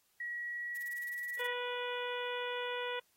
sine tone with pitch glide, 1916 to 1934.9 Hz, A#6 to B6, +47 to -36 cents, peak -37 dBFS, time 0.2-1.53 s, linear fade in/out 5 ms, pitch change +17 cents, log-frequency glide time 0.32-1.32 s
violet noise bursts, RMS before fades -48 dBFS, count 14, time 0.75-1.466 s, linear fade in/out 5 ms, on 27 ms, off 26 ms
harmonic tone, 490.5 Hz, B4, 12 cents flat, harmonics 1 / 2 / 3 / 4 / 5 / 6 / 7, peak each -39 / -42 / -44 / -45 / -46 / -47 / -47 dBFS, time 1.39-3 s, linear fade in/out 10 ms
effects white hiss -73 dBFS RMS until 3.16 s + AAC 48 kbps

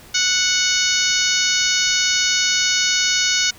harmonic tone with a mistuned harmonic, 738 Hz, F#5, 5 cents flat, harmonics 2 / 3 / 4 / 5 / 6 / 7 / 8 / 9, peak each -24 / -24 / -24 / -24 / -24 / -24 / -24 / -24 dBFS, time 0.14-3.51 s, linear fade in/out 10 ms, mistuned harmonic 7, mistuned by +17 cents, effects pink hiss -44 dBFS RMS until 3.58 s

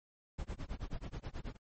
brown noise with tremolo, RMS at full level -38 dBFS, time 0.38-1.57 s, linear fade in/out 10 ms, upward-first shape sine, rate 9.3 Hz, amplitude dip 100%, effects MP3 32 kbps

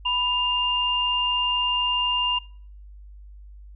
sine tone pair together, 987.8 / 2804 Hz, B5 / F7, 0 / +6 cents, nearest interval octave + tritone, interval 1806 cents, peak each -26 / -22 dBFS, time 0.05-2.39 s, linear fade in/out 10 ms, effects noise-tail reverb RT60 0.5 s tail -23 dB re dry + added 50 Hz sine -41 dBFS peak until 3.75 s

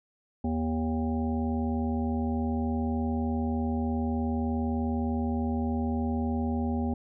harmonic tone, 79.7 Hz, D#2, 42 cents sharp, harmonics 1 / 3 / 5 / 7 / 9 / 10, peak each -31 / -28 / -39 / -42 / -44 / -39 dBFS, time 0.44-6.94 s, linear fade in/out 5 ms, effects none

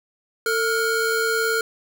square tone pair together, 448.5 / 1424 Hz, A4 / F6, +33 / +33 cents, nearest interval octave + minor sixth, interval 2000 cents, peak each -23 dBFS, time 0.46-1.61 s, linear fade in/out 2 ms, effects none

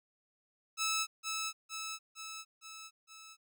10% pulse tone with echo, 1305 Hz, E6, 18 cents flat, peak -23 dBFS, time 0.77-1.07 s, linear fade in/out 50 ms, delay 460 ms, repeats 5, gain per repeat -4 dB, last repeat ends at 3.37 s, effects none

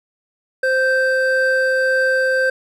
triangle tone pair together, 522 / 1564.2 Hz, C5 / G6, -4 / -4 cents, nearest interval octave + perfect fifth, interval 1900 cents, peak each -15 dBFS, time 0.63-2.5 s, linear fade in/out 5 ms, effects none

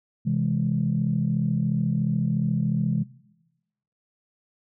sine chord, C augmented, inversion none, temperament equal, 130.81 / 164.81 / 207.7 Hz, C3 / E3 / G#3, 0 / 0 / 0 cents, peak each -25 dBFS, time 0.25-3.04 s, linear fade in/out 20 ms, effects noise-tail reverb RT60 1.0 s tail -20 dB re dry + tanh soft clip ceiling -12 dBFS

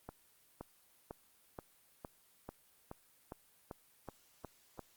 accelerating click train, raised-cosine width 1 ms, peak -30 dBFS, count 12, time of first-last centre 0.09-4.793 s, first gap 520 ms, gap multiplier 0.96, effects white hiss -68 dBFS RMS until 4.96 s + Opus 32 kbps

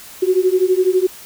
sine beating tone pair, 364.6 / 376.6 Hz, F#4 / F#4, -25 / +31 cents, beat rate 12 Hz, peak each -15 dBFS, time 0.22-1.07 s, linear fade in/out 10 ms, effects white hiss -38 dBFS RMS until 1.25 s

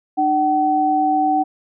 sine tone pair together, 301.4 / 759 Hz, D4 / F#5, +45 / +44 cents, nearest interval octave + major third, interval 1599 cents, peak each -20 / -15 dBFS, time 0.17-1.44 s, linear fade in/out 20 ms, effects none

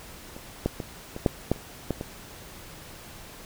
clicks, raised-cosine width 2 ms, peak -26 / -10 / -18 / -21 / -6 / -8 / -30 / -12 / -18 dBFS, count 9, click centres 0.365 / 0.66 / 0.802 / 1.164 / 1.262 / 1.516 / 1.561 / 1.907 / 2.011 s, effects pink hiss -45 dBFS RMS until 3.45 s

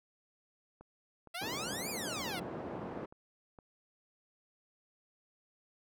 click train, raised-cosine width 1 ms, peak -39 dBFS, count 7, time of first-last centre 0.81-3.588 s, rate 2.16 Hz
10% pulse exponential two-way sweep, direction up then down, 659.3 to 2489 to 659.3 Hz, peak -30 dBFS, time 1.34-2.4 s, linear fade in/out 10 ms, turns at 1.9 s
pink band-pass noise, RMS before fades -42 dBFS, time 1.41-3.06 s, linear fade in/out 10 ms, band 180 to 830 Hz, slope 12 dB/octave
effects none

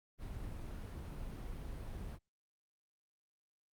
brown noise, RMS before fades -44 dBFS, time 0.18-2.19 s, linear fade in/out 50 ms, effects Opus 32 kbps

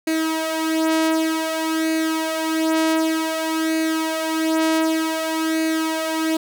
sawtooth tone with flanger, 320 Hz, D#4, 49 cents sharp, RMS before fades -21 dBFS, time 0.07-6.37 s, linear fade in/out 5 ms, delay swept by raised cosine 0.45 to 3.15 ms, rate 0.54 Hz, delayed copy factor +0.65, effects none

